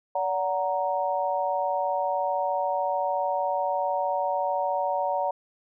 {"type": "chord", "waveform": "sine", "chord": "D augmented", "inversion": "none", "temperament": "equal with one note detuned", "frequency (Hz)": [573.6, 740, 932.3], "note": ["D5", "F#5", "A#5"], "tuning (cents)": [-41, 0, 0], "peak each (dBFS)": -28, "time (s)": [0.15, 5.31], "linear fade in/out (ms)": 5, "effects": []}